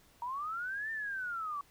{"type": "linear two-way sweep", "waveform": "sine", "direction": "up then down", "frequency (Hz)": [931, 1807, 1122], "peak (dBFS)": -35, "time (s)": [0.22, 1.61], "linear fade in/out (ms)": 2, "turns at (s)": 0.91, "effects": ["pink hiss -64 dBFS RMS until 1.7 s"]}